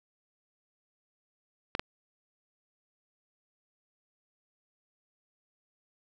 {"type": "clicks", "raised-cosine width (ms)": 0.3, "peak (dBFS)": -14, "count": 2, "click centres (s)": [1.751, 1.795], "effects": []}